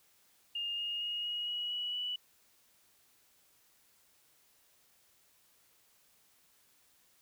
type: tone with pitch steps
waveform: sine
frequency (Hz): 2826 / 2847 / 2869 / 2890 / 2912 / 2934 / 2956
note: F7 / F7 / F7 / F#7 / F#7 / F#7 / F#7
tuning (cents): +20 / +33 / +46 / -41 / -28 / -15 / -2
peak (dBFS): -34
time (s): 0.55-2.16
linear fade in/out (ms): 5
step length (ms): 230
effects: white hiss -68 dBFS RMS until 7.21 s